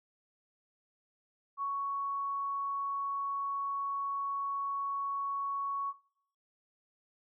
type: tone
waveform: sine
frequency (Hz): 1113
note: C#6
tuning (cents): +7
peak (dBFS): -31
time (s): 1.57-5.94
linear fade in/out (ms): 50
effects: noise-tail reverb RT60 0.6 s tail -19 dB re dry